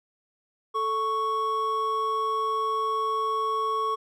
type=tone pair together; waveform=triangle; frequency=440 / 1108.7 Hz; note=A4 / C#6; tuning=0 / 0 cents; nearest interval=octave + major third; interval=1600 cents; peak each=-29 / -23 dBFS; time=0.74-3.96 s; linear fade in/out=20 ms; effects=none